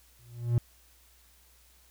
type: tone with exponential growth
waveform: triangle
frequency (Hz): 119.2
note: A#2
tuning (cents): +39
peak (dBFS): -17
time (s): 0.19-0.58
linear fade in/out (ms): 0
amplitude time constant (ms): 83
effects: added 60 Hz sine -62 dBFS peak until 1.9 s + white hiss -62 dBFS RMS until 1.9 s